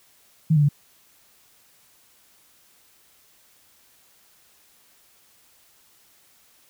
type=tone with pitch steps; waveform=sine; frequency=158.5 / 147.9 / 144.1 Hz; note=D#3 / D3 / D3; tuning=+32 / +13 / -33 cents; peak=-14 dBFS; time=0.5-0.689 s; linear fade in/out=10 ms; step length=63 ms; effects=white hiss -58 dBFS RMS until 6.69 s